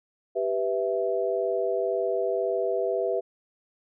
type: chord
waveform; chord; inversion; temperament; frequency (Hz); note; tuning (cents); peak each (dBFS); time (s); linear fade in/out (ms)
sine; E minor; first; equal; 392 / 493.9 / 659.3; G4 / B4 / E5; 0 / 0 / 0; -28; 0.35-3.21; 20
effects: none